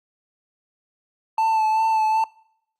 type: tone with vibrato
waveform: triangle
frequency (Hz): 880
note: A5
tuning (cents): 0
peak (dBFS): -15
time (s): 1.38-2.24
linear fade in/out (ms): 2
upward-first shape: sine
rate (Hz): 2.6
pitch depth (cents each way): 24
effects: noise-tail reverb RT60 0.7 s tail -23 dB re dry + Opus 48 kbps